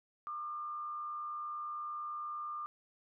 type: tone with frequency modulation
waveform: sine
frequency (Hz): 1200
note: D6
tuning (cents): +37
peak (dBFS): -38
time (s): 0.27-2.66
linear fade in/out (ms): 0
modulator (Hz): 88.8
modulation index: 0.4
effects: none